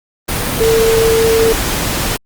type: tone in noise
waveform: sine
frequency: 450.7 Hz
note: A4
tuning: 42 cents sharp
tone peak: -9 dBFS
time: 0.6-1.53 s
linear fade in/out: 10 ms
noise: pink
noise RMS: -17 dBFS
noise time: 0.28-2.17 s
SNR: +5 dB
effects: Opus 32 kbps